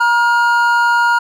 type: tone pair together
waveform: triangle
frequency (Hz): 949.8 / 1419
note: A#5 / F6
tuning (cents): +32 / +27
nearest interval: perfect fifth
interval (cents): 695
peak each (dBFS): -11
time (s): 0-1.19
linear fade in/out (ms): 10
effects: none